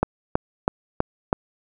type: click train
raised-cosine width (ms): 1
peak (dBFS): -4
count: 5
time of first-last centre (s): 0.03-1.329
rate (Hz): 3.08
effects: none